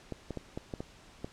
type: clicks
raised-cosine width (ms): 2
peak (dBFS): -23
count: 7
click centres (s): 0.123 / 0.307 / 0.373 / 0.575 / 0.738 / 0.805 / 1.245
effects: pink hiss -56 dBFS RMS until 1.32 s + low-pass 7000 Hz 12 dB/octave